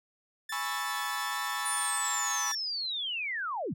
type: tone with vibrato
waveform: sawtooth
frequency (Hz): 1760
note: A6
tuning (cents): 0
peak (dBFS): -32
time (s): 0.49-2.55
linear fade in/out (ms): 5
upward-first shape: sine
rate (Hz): 1.3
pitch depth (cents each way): 11
type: chord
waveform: 40% pulse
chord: C# minor seventh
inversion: second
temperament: equal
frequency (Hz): 830.6 / 987.8 / 1108.7 / 1318.5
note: G#5 / B5 / C#6 / E6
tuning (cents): 0 / 0 / 0 / 0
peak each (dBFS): -39 / -38 / -37 / -38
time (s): 0.52-2.52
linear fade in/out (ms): 5
type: linear sweep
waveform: sine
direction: down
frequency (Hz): 9590 to 101.4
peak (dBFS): -31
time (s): 1.65-3.74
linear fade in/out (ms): 10
effects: none